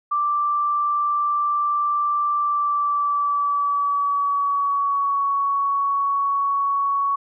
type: tone with pitch glide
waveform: sine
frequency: 1174.7 to 1117.1 Hz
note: D6 to C#6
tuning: 0 to +13 cents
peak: -18 dBFS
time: 0.11-7.16 s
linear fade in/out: 10 ms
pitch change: -87 cents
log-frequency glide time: 2.35-5.25 s
effects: none